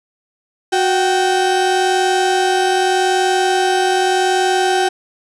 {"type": "tone pair together", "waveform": "35% pulse", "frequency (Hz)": [368.1, 777], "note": ["F#4", "G5"], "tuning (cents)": [-9, -16], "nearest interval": "octave + minor second", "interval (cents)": 1293, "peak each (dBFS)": -14, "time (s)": [0.72, 4.89], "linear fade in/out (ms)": 10, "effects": ["resampled to 22050 Hz", "8-bit"]}